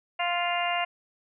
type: harmonic tone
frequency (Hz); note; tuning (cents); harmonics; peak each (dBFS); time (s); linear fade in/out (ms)
349.2; F4; 0; 2 / 3 / 4 / 5 / 6 / 7 / 8; -28 / -33 / -37 / -38 / -33 / -38 / -32; 0.19-0.85; 10
effects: none